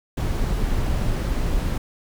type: noise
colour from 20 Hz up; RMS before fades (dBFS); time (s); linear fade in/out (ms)
brown; -22; 0.17-1.78; 5
effects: none